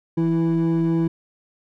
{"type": "tone pair together", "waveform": "triangle", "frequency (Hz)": [165.75, 329.6], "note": ["E3", "E4"], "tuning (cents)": [10, 0], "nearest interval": "octave", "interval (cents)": 1190, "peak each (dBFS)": -17, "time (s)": [0.17, 1.08], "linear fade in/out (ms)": 10, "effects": ["tanh soft clip ceiling -12 dBFS"]}